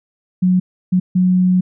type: tone bursts at uneven times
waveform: sine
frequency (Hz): 182.9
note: F#3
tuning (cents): -20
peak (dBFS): -10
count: 3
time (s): 0.42-0.6 / 0.92-1 / 1.15-1.61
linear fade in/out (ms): 10
effects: none